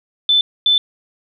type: tone bursts at uneven times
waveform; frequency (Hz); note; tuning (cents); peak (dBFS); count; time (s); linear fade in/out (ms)
sine; 3520; A7; 0; -10; 2; 0.29-0.41 / 0.66-0.78; 2
effects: none